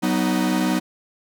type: chord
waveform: 45% pulse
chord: B major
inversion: second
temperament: equal with one note detuned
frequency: 188.12 / 246.9 / 311.1 Hz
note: F#3 / B3 / D#4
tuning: +29 / 0 / 0 cents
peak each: -23 dBFS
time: 0.02-0.8 s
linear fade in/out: 20 ms
effects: none